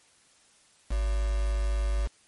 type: tone with quantisation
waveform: sine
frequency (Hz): 51.91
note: G#1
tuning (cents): 0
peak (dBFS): -24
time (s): 0.9-2.08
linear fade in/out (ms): 20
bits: 6
effects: white hiss -61 dBFS RMS until 2.27 s + MP3 48 kbps